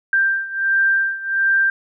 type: beating tone pair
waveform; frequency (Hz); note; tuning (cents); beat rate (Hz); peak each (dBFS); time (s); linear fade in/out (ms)
sine; 1578 / 1579.4; G6 / G6; +11 / +13; 1.4; -17 / -20; 0.13-1.7; 2
effects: none